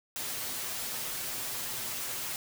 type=noise with comb filter; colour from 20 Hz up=white; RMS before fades=-36 dBFS; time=0.16-2.36 s; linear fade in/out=0 ms; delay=7.9 ms; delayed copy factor=+0.65; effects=none